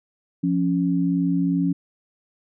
sine tone pair together, 174.51 / 277.2 Hz, F3 / C#4, -1 / 0 cents, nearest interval minor sixth, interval 801 cents, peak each -21 dBFS, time 0.43-1.73 s, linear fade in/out 10 ms, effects none

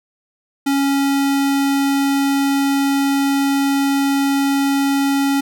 square tone, 277.2 Hz, C#4, in tune, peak -15 dBFS, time 0.66-5.41 s, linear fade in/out 10 ms, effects none

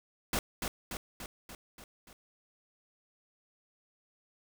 pink noise with echo, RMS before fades -31 dBFS, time 0.33-0.39 s, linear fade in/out 2 ms, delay 290 ms, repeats 6, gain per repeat -4 dB, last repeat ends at 2.13 s, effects none

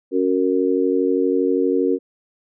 sine chord, F# major, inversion second, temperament just, 277.5 / 370 / 462.5 Hz, C#4 / F#4 / A#4, +2 / 0 / -14 cents, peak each -20 dBFS, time 0.11-1.99 s, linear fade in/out 50 ms, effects none

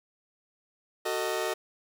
sawtooth chord, D# diminished, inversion first, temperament just, 373.4 / 448 / 622.3 Hz, F#4 / A4 / D#5, +16 / +31 / 0 cents, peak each -29 dBFS, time 1.05-1.54 s, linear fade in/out 10 ms, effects none

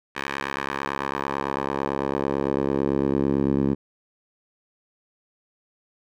10% pulse tone with band-pass filter sweep, 69 Hz, C#2, 7 cents flat, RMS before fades -25 dBFS, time 0.15-3.75 s, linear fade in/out 20 ms, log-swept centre 1900 to 250 Hz, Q 1.2, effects none

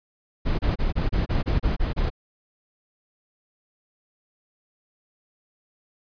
brown noise bursts, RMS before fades -22 dBFS, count 10, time 0.45-2.102 s, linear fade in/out 20 ms, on 140 ms, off 28 ms, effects resampled to 11025 Hz

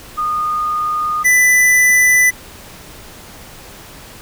sine / square tone pair in turn, 1227 / 1993.7 Hz, D#6 / B6, -25 / +16 cents, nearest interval minor sixth, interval 841 cents, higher second, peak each -15 / -9 dBFS, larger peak second, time 0.17-1.24 / 1.24-2.31 s, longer neither, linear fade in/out 20 ms, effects pink hiss -37 dBFS RMS until 4.21 s

